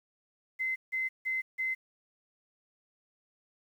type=tone bursts; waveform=sine; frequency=2059 Hz; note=C7; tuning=28 cents flat; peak=-29 dBFS; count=4; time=0.59-1.75 s; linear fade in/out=20 ms; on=170 ms; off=160 ms; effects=10-bit